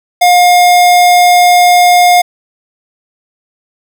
square tone, 712 Hz, F5, 33 cents sharp, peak -4 dBFS, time 0.21-2.22 s, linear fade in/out 10 ms, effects none

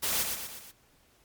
white noise with echo, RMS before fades -29 dBFS, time 0.02-0.24 s, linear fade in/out 20 ms, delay 120 ms, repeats 4, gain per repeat -5 dB, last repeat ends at 0.72 s, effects pink hiss -64 dBFS RMS until 1.24 s + MP3 96 kbps

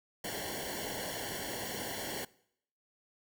pink noise with comb filter, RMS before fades -39 dBFS, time 0.24-2.25 s, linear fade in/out 5 ms, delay 0.8 ms, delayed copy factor -0.95, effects noise-tail reverb RT60 0.7 s tail -22 dB re dry

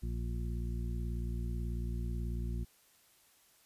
harmonic tone, 58.27 Hz, A#1, in tune, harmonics 1 / 2 / 3 / 4 / 6, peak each -35 / -41 / -45 / -47 / -51 dBFS, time 0.02-2.65 s, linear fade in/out 20 ms, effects white hiss -66 dBFS RMS until 3.65 s + resampled to 32000 Hz

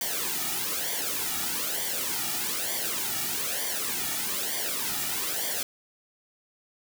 white noise with flanger, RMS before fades -30 dBFS, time 0.01-5.63 s, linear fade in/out 2 ms, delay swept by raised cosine 0.75 to 1.95 ms, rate 1.1 Hz, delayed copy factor -0.75, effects none

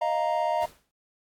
triangle chord, Eb suspended second, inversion none, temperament equal, 622.3 / 698.5 / 932.3 Hz, Eb5 / F5 / Bb5, 0 / 0 / 0 cents, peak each -26 / -26 / -26 dBFS, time 0.01-0.66 s, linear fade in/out 10 ms
pink noise with exponential decay, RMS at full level -42 dBFS, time 0.62-0.91 s, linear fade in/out 0 ms, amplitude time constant 62 ms
effects AAC 64 kbps

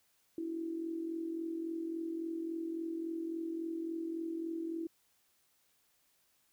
sine tone with amplitude modulation, 329.6 Hz, E4, in tune, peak -33 dBFS, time 0.38-4.87 s, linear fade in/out 2 ms, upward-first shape sine, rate 43.6 Hz, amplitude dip 60%, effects white hiss -73 dBFS RMS until 6.52 s

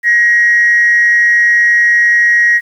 sine tone with frequency modulation, 1894 Hz, A#6, 27 cents sharp, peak -5 dBFS, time 0.03-2.61 s, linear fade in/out 50 ms, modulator 217 Hz, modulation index 0.31, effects tanh soft clip ceiling -2 dBFS + 7-bit

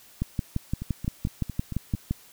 two click trains, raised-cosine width 5 ms, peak -20 / -13 dBFS, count 6 / 12, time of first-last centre 0.82-1.949 / 0.22-2.11 s, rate 4.43 / 5.82 Hz, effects white hiss -53 dBFS RMS until 2.32 s

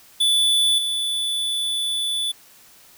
square tone with level steps, 3472 Hz, A7, 24 cents flat, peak -16 / -22 dBFS, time 0.2-2.32 s, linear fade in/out 10 ms, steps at 0.78 s, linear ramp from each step 5 ms, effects white hiss -50 dBFS RMS until 2.97 s

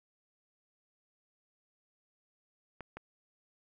clicks, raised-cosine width 0.5 ms, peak -28 dBFS, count 2, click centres 2.807 / 2.97 s, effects none

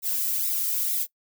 violet noise with flanger, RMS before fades -26 dBFS, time 0.02-1.07 s, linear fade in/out 50 ms, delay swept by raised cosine 0.65 to 1.85 ms, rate 2.2 Hz, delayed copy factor -0.6, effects noise-tail reverb RT60 0.1 s tail -21 dB re dry

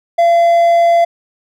triangle tone, 682 Hz, F5, 41 cents flat, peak -5 dBFS, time 0.18-1.05 s, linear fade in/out 10 ms, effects none

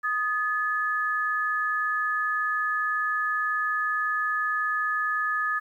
sine tone pair together, 1244.5 / 1719.1 Hz, D#6 / A6, 0 / -41 cents, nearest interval tritone, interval 559 cents, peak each -27 / -26 dBFS, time 0.03-5.6 s, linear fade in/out 20 ms, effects 10-bit

